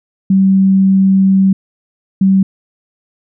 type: tone pair in turn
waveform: sine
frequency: 192.3 / 192.3 Hz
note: G3 / G3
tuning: -33 / -33 cents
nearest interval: unison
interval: 0 cents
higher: neither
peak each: -6 dBFS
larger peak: neither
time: 0.3-1.53 / 2.21-2.43 s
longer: first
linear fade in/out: 5 ms
effects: none